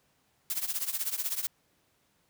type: noise with tremolo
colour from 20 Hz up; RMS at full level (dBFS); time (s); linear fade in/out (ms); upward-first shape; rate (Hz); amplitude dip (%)
blue; -29; 0.5-1.47; 0; triangle; 16; 90
effects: pink hiss -70 dBFS RMS until 2.29 s + high-pass 80 Hz 12 dB/octave